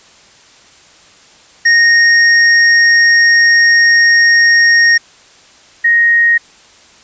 square / sine tone pair in turn, 1858 / 1869.8 Hz, A#6 / A#6, -6 / +5 cents, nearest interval unison, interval 11 cents, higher second, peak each -6 dBFS, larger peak neither, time 1.65-4.98 / 5.84-6.38 s, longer first, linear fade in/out 10 ms, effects white hiss -43 dBFS RMS until 7.03 s + resampled to 16000 Hz

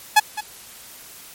sawtooth tone with echo, 849 Hz, G#5, 38 cents sharp, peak -5 dBFS, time 0.16-0.2 s, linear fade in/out 10 ms, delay 210 ms, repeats 1, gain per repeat -15 dB, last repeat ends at 0.41 s, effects white hiss -42 dBFS RMS until 1.34 s + MP3 64 kbps

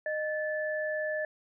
sine tone pair together, 616 / 1742.3 Hz, D#5 / A6, -17 / -17 cents, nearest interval octave + tritone, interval 1800 cents, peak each -31 / -34 dBFS, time 0.06-1.25 s, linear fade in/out 2 ms, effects none

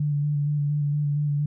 sine tone with vibrato, 146.3 Hz, D3, 6 cents flat, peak -21 dBFS, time 0-1.46 s, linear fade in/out 5 ms, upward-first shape square, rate 4.3 Hz, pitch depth 19 cents each way, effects none

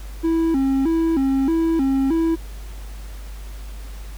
triangle tone with vibrato, 297.3 Hz, D4, 21 cents sharp, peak -14 dBFS, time 0.23-2.36 s, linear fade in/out 20 ms, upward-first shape square, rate 1.6 Hz, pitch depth 170 cents each way, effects added 50 Hz sine -31 dBFS peak until 4.17 s + pink hiss -45 dBFS RMS until 4.17 s

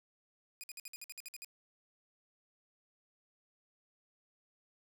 10% pulse tone bursts, 2465 Hz, D#7, 17 cents flat, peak -35 dBFS, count 11, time 0.61-1.446 s, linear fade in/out 0 ms, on 26 ms, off 55 ms, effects none

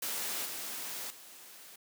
white noise with level steps, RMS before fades -36 / -40 / -52 dBFS, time 0.02-1.76 s, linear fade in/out 5 ms, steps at 0.45 / 1.1 s, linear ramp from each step 5 ms, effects high-pass 200 Hz 12 dB/octave

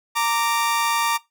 sawtooth tone pair together, 925.4 / 1174.7 Hz, A#5 / D6, -13 / 0 cents, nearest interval major third, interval 413 cents, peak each -18 / -19 dBFS, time 0.15-1.18 s, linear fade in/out 20 ms, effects noise-tail reverb RT60 0.2 s tail -20 dB re dry

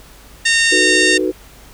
harmonic tone, 917 Hz, A#5, 29 cents flat, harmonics 2 / 3 / 4 / 5 / 6 / 7 / 8 / 9 / 10, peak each -14 / -18 / -20 / -22 / -24 / -25 / -26 / -27 / -28 dBFS, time 0.45-1.18 s, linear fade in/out 10 ms
sine chord, B dominant seventh, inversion first, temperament just, 308.7 / 370.4 / 444.5 / 493.9 Hz, D#4 / F#4 / A4 / B4, -14 / +2 / +18 / 0 cents, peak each -20 / -18 / -24 / -22 dBFS, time 0.71-1.32 s, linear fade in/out 20 ms
effects added 50 Hz sine -43 dBFS peak until 1.73 s + pink hiss -43 dBFS RMS until 1.73 s

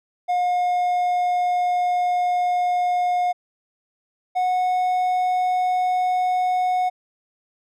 triangle tone pair in turn, 717 / 732.1 Hz, F5 / F#5, +45 / -19 cents, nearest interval unison, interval 36 cents, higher second, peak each -16 dBFS, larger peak neither, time 0.28-3.33 / 4.35-6.9 s, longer first, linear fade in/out 20 ms, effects none

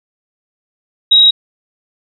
sine tone, 3817 Hz, A#7, 40 cents sharp, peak -4 dBFS, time 1.11-1.31 s, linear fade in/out 10 ms, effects none

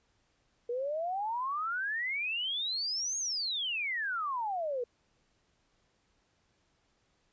sine exponential two-way sweep, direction up then down, 468.3 to 6645 to 468.3 Hz, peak -31 dBFS, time 0.69-4.84 s, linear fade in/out 5 ms, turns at 3.18 s, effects pink hiss -73 dBFS RMS until 7.32 s + resampled to 16000 Hz

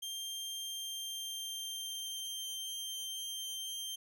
sawtooth tone with pitch glide, 3180 to 3151 Hz, G7 to G7, +24 to +8 cents, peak -36 dBFS, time 0.02-3.96 s, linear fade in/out 10 ms, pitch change -16 cents, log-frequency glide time 0.61-2.34 s, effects none

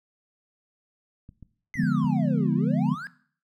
clicks, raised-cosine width 5 ms, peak -32 dBFS, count 5, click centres 1.291 / 1.427 / 1.756 / 1.835 / 2.043 s
triangle exponential two-way sweep, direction down then up, 2092 to 309.7 to 1700 Hz, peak -32 dBFS, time 1.74-3.07 s, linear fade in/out 0 ms, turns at 2.53 s
sine chord, D diminished seventh, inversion none, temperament equal, 146.83 / 174.61 / 207.7 / 246.9 Hz, D3 / F3 / Ab3 / Cb4, 0 / 0 / 0 / 0 cents, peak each -26 dBFS, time 1.77-2.95 s, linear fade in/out 20 ms
effects noise-tail reverb RT60 0.5 s tail -17 dB re dry

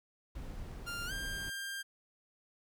brown noise, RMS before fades -44 dBFS, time 0.35-1.5 s, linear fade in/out 5 ms
sawtooth tone with pitch glide, 1396.9 to 1595.4 Hz, F6 to G6, 0 to +30 cents, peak -35 dBFS, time 0.86-1.83 s, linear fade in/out 20 ms, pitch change +230 cents, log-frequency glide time 1.06-1.12 s
effects none

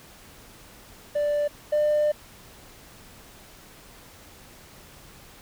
triangle tone pair in turn, 587.3 / 598.6 Hz, D5 / D5, 0 / +33 cents, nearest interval unison, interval 33 cents, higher second, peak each -19 / -16 dBFS, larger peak second, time 1.15-1.48 / 1.72-2.12 s, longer second, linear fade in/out 10 ms, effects tanh soft clip ceiling -15 dBFS + pink hiss -49 dBFS RMS until 5.41 s

